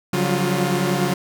sawtooth tone cluster, 141.6 / 179.9 / 189.9 / 352.6 Hz, C#3 / F#3 / F#3 / F4, +37 / -48 / +45 / +17 cents, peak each -20 dBFS, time 0.13-1.14 s, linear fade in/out 5 ms, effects none

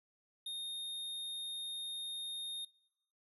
square tone, 3690 Hz, A#7, 18 cents flat, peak -40 dBFS, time 0.46-2.65 s, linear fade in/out 5 ms, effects noise-tail reverb RT60 0.8 s tail -23 dB re dry + resampled to 32000 Hz

